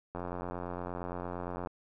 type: click train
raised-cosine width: 1 ms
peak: -24 dBFS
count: 136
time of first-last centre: 0.15-1.672 s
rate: 88.7 Hz
effects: none